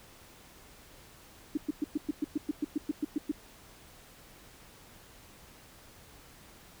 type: tone bursts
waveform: sine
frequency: 297.8 Hz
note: D4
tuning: 24 cents sharp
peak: -26 dBFS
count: 14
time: 1.55-3.316 s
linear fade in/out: 5 ms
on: 24 ms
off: 110 ms
effects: pink hiss -55 dBFS RMS until 6.8 s